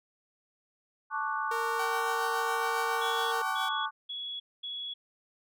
sine chord, D major seventh, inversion second, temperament equal, 880 / 1108.7 / 1174.7 / 1480 Hz, A5 / C#6 / D6 / F#6, 0 / 0 / 0 / 0 cents, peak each -35 dBFS, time 1.1-3.91 s, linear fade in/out 50 ms
sawtooth tone, 460 Hz, A#4, 23 cents flat, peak -30 dBFS, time 1.51-3.42 s, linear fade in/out 5 ms
sawtooth tone with tremolo, 767 Hz, G5, 38 cents flat, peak -30 dBFS, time 1.79-3.69 s, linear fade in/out 5 ms, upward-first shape sine, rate 7.2 Hz, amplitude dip 45%
sine tone bursts, 3367 Hz, G#7, 23 cents sharp, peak -35 dBFS, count 4, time 3.01-4.94 s, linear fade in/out 10 ms, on 310 ms, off 230 ms
effects none

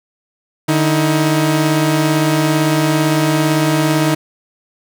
sawtooth tone pair together, 150 / 317.8 Hz, D3 / D#4, +37 / +37 cents, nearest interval octave + minor second, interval 1300 cents, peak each -11 dBFS, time 0.68-4.15 s, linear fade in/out 10 ms, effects none

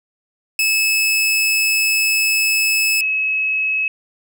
sawtooth / sine tone pair in turn, 2600 / 2572 Hz, E7 / E7, -24 / -43 cents, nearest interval unison, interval 19 cents, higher first, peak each -11 / -16 dBFS, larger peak first, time 0.59-3.01 / 3.01-3.88 s, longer first, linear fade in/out 2 ms, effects none

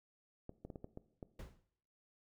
clicks, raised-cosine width 2 ms, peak -33 dBFS, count 7, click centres 0.494 / 0.65 / 0.702 / 0.758 / 0.844 / 0.974 / 1.228 s
brown noise with exponential decay, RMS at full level -42 dBFS, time 1.39-1.64 s, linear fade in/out 5 ms, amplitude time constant 53 ms
effects noise-tail reverb RT60 0.7 s tail -17 dB re dry

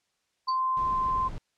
sine tone, 1040 Hz, C6, 11 cents flat, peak -24 dBFS, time 0.47-1.29 s, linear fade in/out 20 ms
sine tone with exponential decay, 4569 Hz, D8, 48 cents flat, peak -30 dBFS, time 0.48-0.6 s, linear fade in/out 5 ms, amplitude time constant 25 ms
brown noise, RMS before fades -38 dBFS, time 0.77-1.38 s, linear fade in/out 0 ms
effects white hiss -75 dBFS RMS until 1.57 s + low-pass 7000 Hz 12 dB/octave

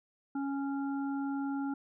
harmonic tone, 277.1 Hz, C#4, 1 cent flat, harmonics 1 / 3 / 5, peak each -32 / -42 / -46 dBFS, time 0.35-1.74 s, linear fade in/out 5 ms, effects none

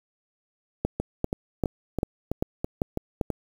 two click trains, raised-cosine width 2 ms, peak -13 / -10 dBFS, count 8 / 7, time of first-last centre 1-3.303 / 0.85-3.212 s, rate 3.04 / 2.54 Hz, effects 7-bit

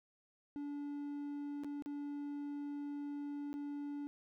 triangle tone with dropouts, 288.3 Hz, D4, 32 cents flat, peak -38 dBFS, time 0.56-4.07 s, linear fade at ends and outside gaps 0 ms, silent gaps 1.636-1.645 / 1.823-1.86 / 3.53-3.54 s, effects none

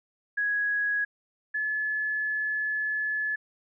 sine tone pair in turn, 1666 / 1717.8 Hz, G#6 / A6, +5 / -42 cents, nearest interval minor second, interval 53 cents, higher second, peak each -24 / -26 dBFS, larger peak first, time 0.37-1.05 / 1.54-3.36 s, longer second, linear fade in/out 10 ms, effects none

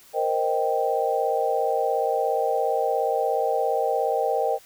sine chord, C minor seventh, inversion third, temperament equal, 466.2 / 523.3 / 622.3 / 784 Hz, Bb4 / C5 / Eb5 / G5, 0 / 0 / 0 / 0 cents, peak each -26 / -27 / -27 / -25 dBFS, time 0.13-4.59 s, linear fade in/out 50 ms, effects white hiss -52 dBFS RMS until 4.65 s

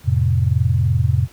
sine chord, F major, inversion none, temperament equal, 87.31 / 110 / 130.81 Hz, F2 / A2 / C3, 0 / 0 / 0 cents, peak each -18 dBFS, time 0.04-1.28 s, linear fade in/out 50 ms, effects pink hiss -48 dBFS RMS until 1.32 s

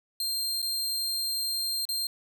sawtooth tone with dropouts, 4183 Hz, C8, 1 cent flat, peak -25 dBFS, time 0.2-2.07 s, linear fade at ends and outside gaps 2 ms, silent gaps 0.619-0.626 / 1.853-1.889 s, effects none

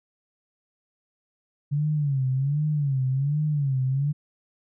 sine tone with vibrato, 140.8 Hz, C#3, 27 cents sharp, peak -21 dBFS, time 1.71-4.13 s, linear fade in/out 20 ms, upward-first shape sine, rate 1.3 Hz, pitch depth 140 cents each way, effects none

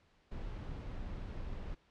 brown noise, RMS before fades -42 dBFS, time 0.31-1.75 s, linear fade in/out 10 ms, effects pink hiss -70 dBFS RMS until 1.9 s + low-pass 4000 Hz 12 dB/octave

